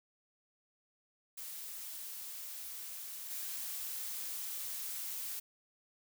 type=noise with level steps; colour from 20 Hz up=blue; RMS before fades=-45 / -41 dBFS; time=1.37-5.4 s; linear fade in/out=10 ms; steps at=3.3 s; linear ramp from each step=10 ms; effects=none